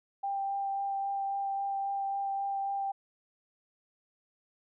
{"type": "tone with vibrato", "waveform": "sine", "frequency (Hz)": 790, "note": "G5", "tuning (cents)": 13, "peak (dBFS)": -30, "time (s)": [0.23, 2.92], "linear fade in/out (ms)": 10, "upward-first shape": "sine", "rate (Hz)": 3.7, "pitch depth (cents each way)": 10, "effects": []}